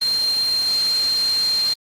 sine tone in noise, 4182 Hz, C8, 2 cents flat, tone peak -17 dBFS, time 0.01-1.74 s, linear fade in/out 10 ms, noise white, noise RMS -30 dBFS, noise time 0.01-1.74 s, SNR +10 dB, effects low-pass 11000 Hz 12 dB/octave + Opus 24 kbps

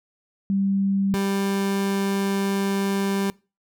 sine / 30% pulse tone pair in turn, 196 / 196.96 Hz, G3 / G3, 0 / +8 cents, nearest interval unison, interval 8 cents, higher second, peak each -19 dBFS, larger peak neither, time 0.5-1.14 / 1.14-3.3 s, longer second, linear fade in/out 0 ms, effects noise-tail reverb RT60 0.3 s tail -23 dB re dry

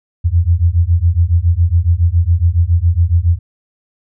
sine beating tone pair, 82.2 / 89.4 Hz, E2 / F2, -4 / +41 cents, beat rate 7.2 Hz, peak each -12 dBFS, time 0.24-3.39 s, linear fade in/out 20 ms, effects none

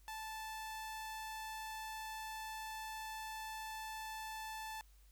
sawtooth tone, 877 Hz, A5, 6 cents flat, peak -40 dBFS, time 0.08-4.81 s, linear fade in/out 0 ms, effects added 50 Hz sine -61 dBFS peak until 5.11 s + white hiss -72 dBFS RMS until 5.11 s

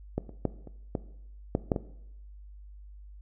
clicks, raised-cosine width 2 ms, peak -15 / -30 / -12 / -30 / -15 / -11 / -10 / -16 dBFS, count 8, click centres 0.18 / 0.293 / 0.453 / 0.673 / 0.952 / 1.551 / 1.718 / 1.762 s, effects noise-tail reverb RT60 0.8 s tail -17 dB re dry + added 50 Hz sine -45 dBFS peak until 3.21 s

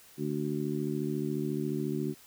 harmonic tone, 74.2 Hz, D2, 18 cents sharp, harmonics 2 / 3 / 4 / 5, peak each -35 / -35 / -35 / -35 dBFS, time 0.17-2.15 s, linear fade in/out 50 ms, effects white hiss -56 dBFS RMS until 2.26 s

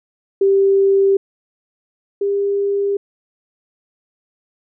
sine tone pair in turn, 392 / 400.5 Hz, G4 / G4, 0 / +37 cents, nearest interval unison, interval 37 cents, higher second, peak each -10 / -15 dBFS, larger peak first, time 0.41-1.17 / 2.21-2.97 s, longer neither, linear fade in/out 5 ms, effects none

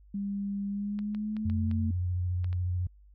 sine tone with pitch glide, 200 to 223.2 Hz, G3 to A3, +35 to +25 cents, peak -30 dBFS, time 0.14-1.91 s, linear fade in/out 5 ms, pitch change +190 cents, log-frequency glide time 0.68-1.74 s
clicks, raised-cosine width 0.3 ms, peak -32 dBFS, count 7, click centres 0.99 / 1.148 / 1.367 / 1.499 / 1.713 / 2.444 / 2.529 s
sine tone with vibrato, 90 Hz, F#2, 47 cents flat, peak -27 dBFS, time 1.45-2.87 s, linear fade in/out 5 ms, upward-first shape square, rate 14 Hz, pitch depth 19 cents each way
effects added 50 Hz sine -53 dBFS peak until 3.14 s

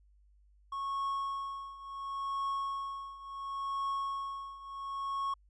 triangle tone with tremolo, 1100 Hz, C#6, 14 cents flat, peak -29 dBFS, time 0.72-5.34 s, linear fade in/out 5 ms, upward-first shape triangle, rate 0.71 Hz, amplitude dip 85%, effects added 50 Hz sine -61 dBFS peak until 5.49 s + resampled to 24000 Hz

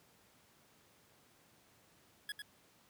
25% pulse tone with echo, 1675 Hz, G#6, 14 cents sharp, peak -35 dBFS, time 2.29-2.32 s, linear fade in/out 2 ms, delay 100 ms, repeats 1, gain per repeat -5 dB, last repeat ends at 2.42 s, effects pink hiss -67 dBFS RMS until 2.89 s + high-pass 100 Hz 12 dB/octave

